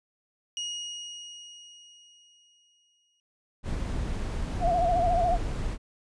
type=tone with exponential decay; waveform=30% pulse; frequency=2882 Hz; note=F#7; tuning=46 cents flat; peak=-27 dBFS; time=0.57-3.2 s; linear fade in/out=1 ms; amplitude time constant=570 ms
type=noise; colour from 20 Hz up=brown; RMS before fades=-30 dBFS; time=3.63-5.78 s; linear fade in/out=50 ms
type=tone with vibrato; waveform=sine; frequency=698.5 Hz; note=F5; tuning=in tune; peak=-22 dBFS; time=4.6-5.38 s; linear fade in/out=50 ms; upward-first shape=sine; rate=14 Hz; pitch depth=73 cents each way
effects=resampled to 22050 Hz

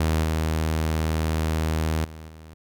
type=tone with level steps; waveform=sawtooth; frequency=79.2 Hz; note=D#2; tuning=31 cents sharp; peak=-16 / -18 / -34 / -38 dBFS; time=0-2.54 s; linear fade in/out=5 ms; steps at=0.23 / 2.04 / 2.28 s; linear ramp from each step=10 ms; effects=none

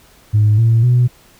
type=tone with pitch steps; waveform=sine; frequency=105.9 / 114.16 / 123.06 Hz; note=G#2 / A#2 / B2; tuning=+34 / -36 / -6 cents; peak=-7 dBFS; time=0.33-1.08 s; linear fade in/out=20 ms; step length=250 ms; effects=tanh soft clip ceiling -5 dBFS + pink hiss -48 dBFS RMS until 1.39 s

